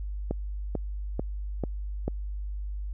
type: click train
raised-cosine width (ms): 2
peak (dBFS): -15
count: 5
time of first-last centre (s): 0.31-2.08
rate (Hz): 2.26
effects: added 50 Hz sine -31 dBFS peak until 2.93 s